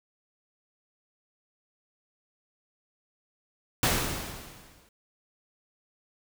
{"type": "noise with exponential decay", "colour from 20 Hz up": "pink", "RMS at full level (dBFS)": -22, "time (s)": [3.83, 4.89], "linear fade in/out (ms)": 2, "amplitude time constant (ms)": 230, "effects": []}